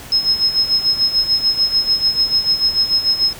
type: tone with tremolo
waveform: sine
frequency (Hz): 5160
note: E8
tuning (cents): -38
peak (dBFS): -10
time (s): 0.12-3.33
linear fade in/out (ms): 2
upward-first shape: sine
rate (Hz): 6.8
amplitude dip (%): 75
effects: pink hiss -35 dBFS RMS until 3.39 s